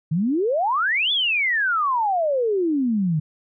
sine exponential two-way sweep, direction up then down, 147.4 to 3520 to 147.4 Hz, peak -18 dBFS, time 0.11-3.2 s, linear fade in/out 10 ms, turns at 1.12 s, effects none

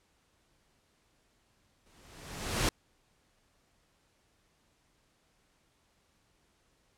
pink noise with exponential growth, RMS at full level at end -26 dBFS, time 1.86-2.69 s, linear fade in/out 2 ms, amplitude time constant 180 ms, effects pink hiss -71 dBFS RMS until 6.97 s + low-pass 10000 Hz 12 dB/octave

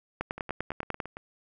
two click trains, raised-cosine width 0.5 ms, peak -15 / -24 dBFS, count 9 / 8, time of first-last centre 0.21-1.002 / 0.38-1.169 s, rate 10.1 / 8.87 Hz, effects none

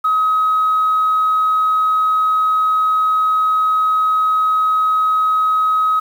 sine tone, 1270 Hz, D#6, 35 cents sharp, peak -11 dBFS, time 0.04-6 s, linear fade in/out 10 ms, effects tanh soft clip ceiling -8 dBFS + 7-bit

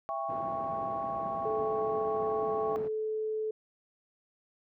sine chord, C# diminished, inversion first, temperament just, 665.2 / 798.3 / 1108.7 Hz, E5 / G5 / C#6, +16 / +31 / 0 cents, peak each -36 dBFS, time 0.09-2.76 s, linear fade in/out 0 ms
pink band-pass noise, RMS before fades -44 dBFS, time 0.28-2.89 s, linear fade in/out 20 ms, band 150 to 690 Hz, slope 12 dB/octave
sine tone, 434.2 Hz, A4, 23 cents flat, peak -30 dBFS, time 1.45-3.51 s, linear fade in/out 5 ms
effects none

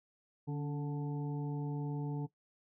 harmonic tone with a mistuned harmonic, 146.4 Hz, D3, 5 cents flat, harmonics 1 / 2 / 3 / 5 / 6, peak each -35 / -41 / -46 / -54 / -51 dBFS, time 0.47-2.27 s, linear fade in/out 20 ms, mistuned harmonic 2, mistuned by -46 cents, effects noise-tail reverb RT60 0.1 s tail -17 dB re dry

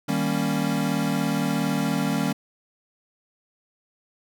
square chord, Eb dominant seventh, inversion none, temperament equal, 155.56 / 196 / 233.1 / 277.2 Hz, Eb3 / G3 / Bb3 / Db4, 0 / 0 / 0 / 0 cents, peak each -29 / -28 / -29 / -28 dBFS, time 0.08-2.33 s, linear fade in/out 10 ms, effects none

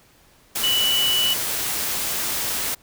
sine tone in noise, 2960 Hz, F#7, in tune, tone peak -18 dBFS, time 0.63-1.34 s, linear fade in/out 10 ms, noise white, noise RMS -25 dBFS, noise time 0.55-2.75 s, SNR +4 dB, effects pink hiss -55 dBFS RMS until 2.82 s

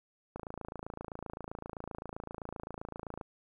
click train, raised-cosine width 1 ms, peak -26 dBFS, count 80, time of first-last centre 0.36-3.212 s, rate 27.7 Hz, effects 11-bit

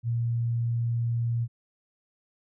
sine tone, 117.4 Hz, A#2, 13 cents sharp, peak -24 dBFS, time 0.03-1.48 s, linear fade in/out 50 ms, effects none

